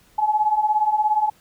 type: beating tone pair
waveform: sine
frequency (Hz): 839 / 856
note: G#5 / A5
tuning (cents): +17 / -48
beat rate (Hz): 17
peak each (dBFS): -22 / -18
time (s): 0.18-1.3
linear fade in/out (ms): 10
effects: pink hiss -56 dBFS RMS until 1.4 s